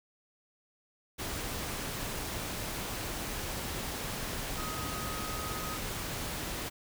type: tone in noise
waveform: sine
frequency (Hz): 1257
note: D#6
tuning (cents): +17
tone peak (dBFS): -41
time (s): 4.56-5.78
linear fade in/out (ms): 20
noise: pink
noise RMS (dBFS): -37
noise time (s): 1.18-6.7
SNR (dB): -7
effects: none